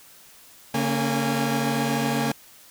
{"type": "tone cluster", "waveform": "sawtooth", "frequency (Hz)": [141.9, 229.7, 275.8, 820], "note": ["C#3", "A#3", "C#4", "G#5"], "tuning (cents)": [41, -25, -9, -22], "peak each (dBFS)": [-24, -21, -26, -26], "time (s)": [0.74, 2.32], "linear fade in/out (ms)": 5, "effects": ["white hiss -50 dBFS RMS until 2.7 s"]}